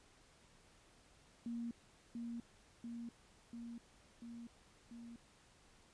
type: tone with echo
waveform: sine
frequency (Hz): 234.5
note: A#3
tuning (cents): +11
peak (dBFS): -40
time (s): 1.46-1.71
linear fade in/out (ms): 2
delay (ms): 690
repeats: 5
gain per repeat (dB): -2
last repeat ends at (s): 5.16
effects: pink hiss -67 dBFS RMS until 5.93 s + resampled to 22050 Hz